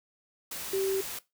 sine tone in noise, 386.5 Hz, G4, 24 cents flat, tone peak -26 dBFS, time 0.73-1.01 s, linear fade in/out 5 ms, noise white, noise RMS -38 dBFS, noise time 0.51-1.19 s, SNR +9 dB, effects noise-tail reverb RT60 0.2 s tail -18 dB re dry

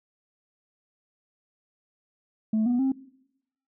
sine tone with pitch steps, 218 / 244.3 / 266.3 Hz, A3 / B3 / C4, -16 / -19 / +31 cents, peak -19 dBFS, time 2.53-2.92 s, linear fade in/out 5 ms, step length 130 ms, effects noise-tail reverb RT60 0.8 s tail -22 dB re dry + tanh soft clip ceiling -19 dBFS

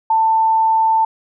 sine tone, 890 Hz, A5, 20 cents sharp, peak -11 dBFS, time 0.1-1.05 s, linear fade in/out 5 ms, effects none

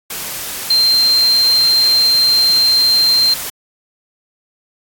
sine tone in noise, 4158 Hz, C8, 12 cents flat, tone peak -9 dBFS, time 0.7-3.34 s, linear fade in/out 5 ms, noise white, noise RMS -24 dBFS, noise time 0.1-3.5 s, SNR +12 dB, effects AAC 64 kbps

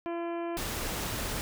harmonic tone, 339.9 Hz, F4, 47 cents flat, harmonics 1 / 2 / 3 / 4 / 5 / 6 / 7 / 8 / 9, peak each -33 / -37 / -42 / -50 / -50 / -59 / -50 / -59 / -59 dBFS, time 0.06-0.57 s, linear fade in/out 0 ms
pink noise, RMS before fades -34 dBFS, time 0.57-1.41 s, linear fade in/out 0 ms
effects none

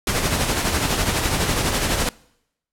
pink noise with tremolo, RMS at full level -19 dBFS, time 0.07-2.09 s, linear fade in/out 2 ms, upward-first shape sine, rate 12 Hz, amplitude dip 45%, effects noise-tail reverb RT60 0.8 s tail -24 dB re dry + low-pass 12000 Hz 12 dB/octave

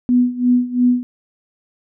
sine tone with tremolo, 246.9 Hz, B3, in tune, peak -9 dBFS, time 0.09-1.03 s, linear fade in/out 0 ms, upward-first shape sine, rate 2.9 Hz, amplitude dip 85%, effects none

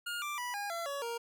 25% pulse tone with pitch steps, 1418 / 1178.7 / 979.8 / 814.4 / 677 / 562.7 / 467.8 Hz, F6 / D6 / B5 / G#5 / E5 / C#5 / A#4, +26 / +6 / -14 / -34 / +46 / +26 / +6 cents, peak -32 dBFS, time 0.06-1.18 s, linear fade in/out 10 ms, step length 160 ms, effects none

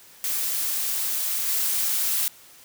blue noise with level steps, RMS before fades -26 / -24 dBFS, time 0.24-2.28 s, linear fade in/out 0 ms, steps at 1.47 s, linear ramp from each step 20 ms, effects white hiss -50 dBFS RMS until 2.64 s + high-pass 60 Hz 12 dB/octave

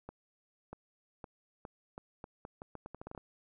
accelerating click train, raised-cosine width 1 ms, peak -30 dBFS, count 16, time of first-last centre 0.09-3.177 s, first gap 640 ms, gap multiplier 0.8, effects none

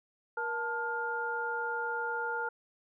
sine tone cluster, 472.3 / 884 / 1412 Hz, A#4 / A5 / F6, +23 / +8 / +19 cents, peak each -38 / -36 / -34 dBFS, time 0.37-2.49 s, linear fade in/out 5 ms, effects none

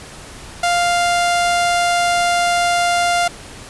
sawtooth tone, 698.5 Hz, F5, in tune, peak -10 dBFS, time 0.63-3.28 s, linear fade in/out 5 ms, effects pink hiss -36 dBFS RMS until 3.69 s + resampled to 24000 Hz

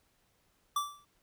square tone with exponential decay, 1164 Hz, D6, 16 cents flat, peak -27 dBFS, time 0.76-1.05 s, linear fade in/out 5 ms, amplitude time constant 63 ms, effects pink hiss -72 dBFS RMS until 1.22 s

